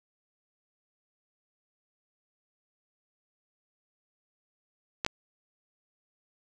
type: clicks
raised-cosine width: 0.2 ms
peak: -11 dBFS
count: 2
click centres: 5.048 / 5.064 s
effects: none